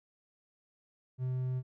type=tone; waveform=triangle; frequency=128 Hz; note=C3; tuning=38 cents flat; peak=-29 dBFS; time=1.18-1.63 s; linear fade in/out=50 ms; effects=none